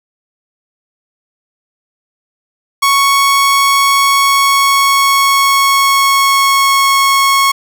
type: tone with pitch glide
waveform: sawtooth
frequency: 1108.7 to 1097.9 Hz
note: C#6 to C#6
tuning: 0 to -17 cents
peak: -4 dBFS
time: 2.82-7.52 s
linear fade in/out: 10 ms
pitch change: -17 cents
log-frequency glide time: 4.05-6.93 s
effects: none